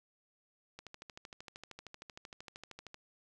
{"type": "click train", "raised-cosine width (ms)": 0.2, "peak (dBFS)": -30, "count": 29, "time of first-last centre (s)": [0.79, 2.944], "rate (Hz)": 13, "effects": []}